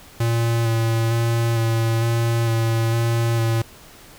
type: tone with vibrato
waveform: square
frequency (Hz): 115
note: A#2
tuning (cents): -23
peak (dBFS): -18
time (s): 0.2-3.62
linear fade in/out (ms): 5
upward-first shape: square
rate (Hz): 1.1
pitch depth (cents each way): 15
effects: pink hiss -45 dBFS RMS until 4.18 s